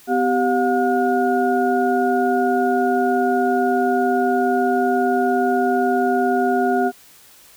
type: tone cluster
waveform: sine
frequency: 252.7 / 389.5 / 715 / 1440 Hz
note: B3 / G4 / F5 / F#6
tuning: +40 / -11 / +41 / -47 cents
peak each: -21 / -20 / -19 / -27 dBFS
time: 0.07-6.92 s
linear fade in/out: 50 ms
effects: white hiss -48 dBFS RMS until 7.56 s